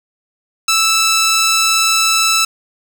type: tone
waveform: 10% pulse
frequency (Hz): 1318.5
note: E6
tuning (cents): 0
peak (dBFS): -3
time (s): 0.68-2.45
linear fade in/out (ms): 5
effects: none